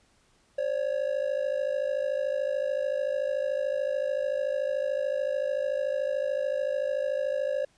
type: ring-modulated tone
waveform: triangle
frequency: 556 Hz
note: C#5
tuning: 5 cents sharp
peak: -21 dBFS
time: 0.58-7.65 s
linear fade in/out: 5 ms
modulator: 26.8 Hz
effects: pink hiss -65 dBFS RMS until 7.77 s + resampled to 22050 Hz